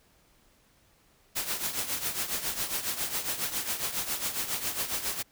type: noise with tremolo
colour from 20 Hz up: white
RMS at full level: -29 dBFS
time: 1.35-5.23 s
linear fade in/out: 20 ms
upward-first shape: triangle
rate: 7.3 Hz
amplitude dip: 75%
effects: pink hiss -64 dBFS RMS until 5.31 s